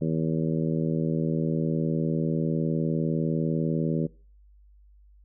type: harmonic tone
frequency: 79.9 Hz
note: D#2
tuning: 47 cents sharp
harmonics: 2 / 3 / 4 / 5 / 6 / 7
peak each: -26 / -30 / -32 / -34 / -36 / -37 dBFS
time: 0.01-4.07 s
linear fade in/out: 10 ms
effects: noise-tail reverb RT60 0.4 s tail -22 dB re dry + added 50 Hz sine -52 dBFS peak until 5.24 s